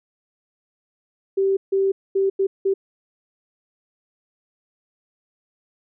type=tone bursts at uneven times; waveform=sine; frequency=388.7 Hz; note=G4; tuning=15 cents flat; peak=-16 dBFS; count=5; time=1.37-1.57 / 1.72-1.92 / 2.15-2.3 / 2.39-2.47 / 2.65-2.74 s; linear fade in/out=10 ms; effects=none